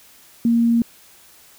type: tone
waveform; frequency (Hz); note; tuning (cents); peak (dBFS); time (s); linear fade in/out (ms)
sine; 233.1; A#3; 0; -13; 0.45-0.82; 2
effects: white hiss -49 dBFS RMS until 1.58 s